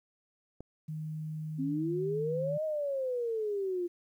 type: click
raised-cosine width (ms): 2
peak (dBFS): -30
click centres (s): 0.606
type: tone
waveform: sine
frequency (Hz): 155.56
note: D#3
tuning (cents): 0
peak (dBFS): -35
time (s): 0.88-2.58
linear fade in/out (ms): 10
type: exponential two-way sweep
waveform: sine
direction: up then down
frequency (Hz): 259.1 to 634 to 344.4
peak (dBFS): -30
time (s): 1.58-3.88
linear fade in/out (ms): 20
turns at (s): 2.64
effects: 11-bit